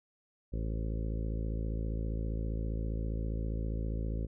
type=harmonic tone with a mistuned harmonic; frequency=55 Hz; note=A1; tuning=in tune; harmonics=1 / 2 / 3 / 4 / 5 / 6 / 7 / 8 / 9 / 10; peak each=-33 / -39 / -43 / -45 / -47 / -49 / -50 / -51 / -52 / -53 dBFS; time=0.52-4.27 s; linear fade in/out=20 ms; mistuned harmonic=10; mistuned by=-17 cents; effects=none